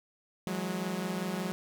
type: tone cluster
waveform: sawtooth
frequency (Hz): 166.1 / 183.3 / 208.6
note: E3 / F#3 / G#3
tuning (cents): +13 / -16 / +8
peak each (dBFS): -38 / -30 / -33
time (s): 0.47-1.52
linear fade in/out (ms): 0
effects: none